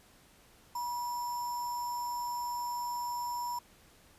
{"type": "tone with sample-and-hold", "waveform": "sine", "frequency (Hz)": 970, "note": "B5", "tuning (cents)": -31, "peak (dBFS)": -33, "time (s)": [0.75, 3.59], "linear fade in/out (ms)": 5, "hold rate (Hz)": 6300, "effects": ["pink hiss -61 dBFS RMS until 4.18 s", "resampled to 32000 Hz"]}